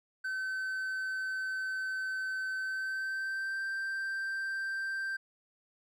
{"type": "tone with pitch glide", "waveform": "triangle", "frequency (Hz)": [1531, 1569.5], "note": ["G6", "G6"], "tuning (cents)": [-41, 2], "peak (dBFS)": -31, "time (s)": [0.24, 5.17], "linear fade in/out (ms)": 10, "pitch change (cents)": 43, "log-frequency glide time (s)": [2.56, 3.63], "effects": []}